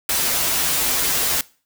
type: noise with comb filter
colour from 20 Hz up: white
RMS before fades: -20 dBFS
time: 0.09-1.41 s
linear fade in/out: 2 ms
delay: 9.6 ms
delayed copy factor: -0.9
effects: noise-tail reverb RT60 0.4 s tail -22 dB re dry